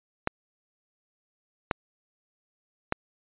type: clicks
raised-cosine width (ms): 0.5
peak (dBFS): -9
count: 3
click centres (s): 0.274 / 1.712 / 2.924
effects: resampled to 8000 Hz